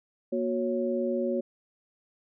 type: tone cluster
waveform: sine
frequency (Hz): 237.6 / 366.5 / 553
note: A#3 / F#4 / C#5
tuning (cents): +33 / -16 / -4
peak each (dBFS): -30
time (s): 0.32-1.41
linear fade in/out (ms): 10
effects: none